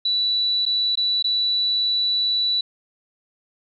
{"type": "tone with dropouts", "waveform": "sine", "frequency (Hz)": 3951, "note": "B7", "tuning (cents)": 0, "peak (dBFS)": -18, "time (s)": [0.05, 2.61], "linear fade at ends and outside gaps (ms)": 5, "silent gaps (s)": [[0.654, 0.662], [0.955, 0.973], [1.226, 1.242]], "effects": []}